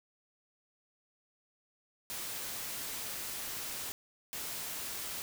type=noise bursts at uneven times; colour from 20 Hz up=white; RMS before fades=-40 dBFS; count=2; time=2.1-3.92 / 4.33-5.22 s; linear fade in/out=0 ms; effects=none